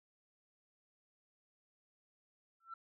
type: tone with exponential growth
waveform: sine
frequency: 1344 Hz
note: E6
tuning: 33 cents sharp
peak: -40 dBFS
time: 2.6-2.74 s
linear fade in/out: 5 ms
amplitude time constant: 30 ms
effects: tanh soft clip ceiling -38 dBFS